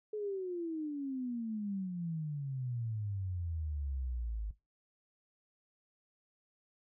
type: exponential sweep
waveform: sine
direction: down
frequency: 431.3 to 51 Hz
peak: -35 dBFS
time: 0.13-4.51 s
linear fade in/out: 5 ms
effects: noise-tail reverb RT60 0.2 s tail -17 dB re dry